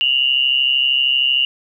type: tone pair together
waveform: sine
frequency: 2794 / 2927 Hz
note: F7 / F#7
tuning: 0 / -19 cents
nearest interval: minor second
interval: 81 cents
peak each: -16 dBFS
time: 0.01-1.45 s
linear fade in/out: 0 ms
effects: none